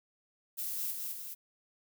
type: noise with echo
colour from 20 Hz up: violet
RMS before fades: -37 dBFS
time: 0.57-0.93 s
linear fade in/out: 20 ms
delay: 210 ms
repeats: 2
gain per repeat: -3 dB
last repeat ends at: 1.35 s
effects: none